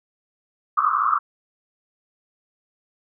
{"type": "band-pass noise", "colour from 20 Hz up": "white", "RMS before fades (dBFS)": -20, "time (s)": [0.77, 1.19], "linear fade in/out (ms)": 10, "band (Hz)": [1100, 1300], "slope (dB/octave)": 96, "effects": []}